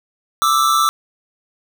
square tone pair together, 1180.1 / 1318.5 Hz, D6 / E6, +8 / 0 cents, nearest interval major second, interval 192 cents, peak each -16 dBFS, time 0.42-0.89 s, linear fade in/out 0 ms, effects none

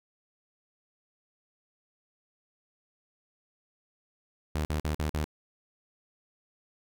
sawtooth tone bursts, 76.2 Hz, D#2, 36 cents flat, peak -24 dBFS, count 5, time 4.55-5.242 s, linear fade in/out 0 ms, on 100 ms, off 48 ms, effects none

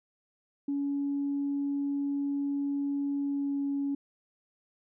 sine tone with pitch glide, 282 to 280.2 Hz, C#4 to C#4, +30 to +19 cents, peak -27 dBFS, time 0.68-3.95 s, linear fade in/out 5 ms, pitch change -11 cents, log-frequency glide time 3.19-3.62 s, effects tanh soft clip ceiling -23 dBFS

